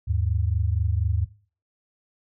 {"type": "tone pair together", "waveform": "sine", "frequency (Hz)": [78.2, 102.35], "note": ["D#2", "G#2"], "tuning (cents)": [9, -25], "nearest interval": "perfect fourth", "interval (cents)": 466, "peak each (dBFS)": [-23, -24], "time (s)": [0.07, 1.26], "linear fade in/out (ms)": 20, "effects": ["noise-tail reverb RT60 0.4 s tail -19 dB re dry"]}